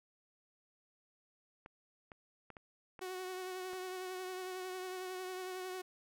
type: clicks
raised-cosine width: 0.5 ms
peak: -35 dBFS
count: 6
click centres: 1.661 / 2.118 / 2.503 / 2.568 / 2.992 / 3.733 s
type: tone with vibrato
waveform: sawtooth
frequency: 370 Hz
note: F#4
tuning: in tune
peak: -37 dBFS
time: 3.01-5.82 s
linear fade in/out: 10 ms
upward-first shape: triangle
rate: 11 Hz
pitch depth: 30 cents each way
effects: none